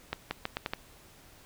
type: accelerating click train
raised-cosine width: 0.3 ms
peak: -15 dBFS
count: 6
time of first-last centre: 0.13-0.735 s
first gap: 180 ms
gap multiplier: 0.8
effects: pink hiss -56 dBFS RMS until 1.45 s